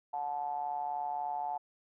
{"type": "ring-modulated tone", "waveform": "triangle", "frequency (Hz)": 71.8, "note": "D2", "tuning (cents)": -39, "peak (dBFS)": -28, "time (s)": [0.13, 1.58], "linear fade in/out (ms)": 10, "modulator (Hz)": 800, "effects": []}